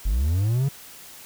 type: linear sweep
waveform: triangle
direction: up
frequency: 41.69 to 143.2 Hz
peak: -17 dBFS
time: 0.05-0.69 s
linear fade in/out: 10 ms
effects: white hiss -44 dBFS RMS until 1.25 s